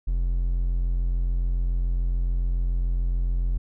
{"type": "tone", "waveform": "triangle", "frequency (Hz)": 43.51, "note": "F1", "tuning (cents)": -6, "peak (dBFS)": -19, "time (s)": [0.07, 3.58], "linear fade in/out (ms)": 10, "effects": []}